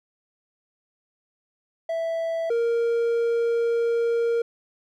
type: tone pair in turn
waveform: triangle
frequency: 659.3 / 466.2 Hz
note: E5 / A#4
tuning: 0 / 0 cents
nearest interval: tritone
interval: 600 cents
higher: first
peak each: -22 / -18 dBFS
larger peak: second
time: 1.89-2.5 / 2.5-4.42 s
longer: second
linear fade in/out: 5 ms
effects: none